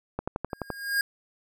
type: click train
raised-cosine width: 1 ms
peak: -15 dBFS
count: 7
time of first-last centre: 0.19-0.703 s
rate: 11.7 Hz
type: tone with exponential growth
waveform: square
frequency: 1624 Hz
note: G#6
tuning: 39 cents flat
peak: -21 dBFS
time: 0.5-1.01 s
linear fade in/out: 2 ms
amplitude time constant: 110 ms
effects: none